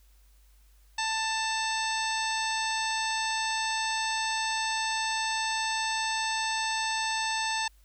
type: harmonic tone with a mistuned harmonic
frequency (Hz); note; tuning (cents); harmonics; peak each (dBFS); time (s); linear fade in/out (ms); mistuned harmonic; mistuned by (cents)
885; A5; +10; 1 / 2 / 3 / 4 / 5 / 6 / 7 / 9; -31 / -34 / -36 / -37 / -38 / -39 / -39 / -41; 0.98-7.68; 5; 4; +34
effects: added 50 Hz sine -56 dBFS peak until 7.84 s + white hiss -67 dBFS RMS until 7.84 s